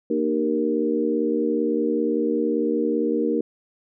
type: harmonic tone with a mistuned harmonic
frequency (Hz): 77.78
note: D#2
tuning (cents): 0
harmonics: 3 / 4 / 5 / 6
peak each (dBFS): -26 / -24 / -27 / -24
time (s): 0.1-3.41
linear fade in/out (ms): 5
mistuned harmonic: 4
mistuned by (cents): -41
effects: none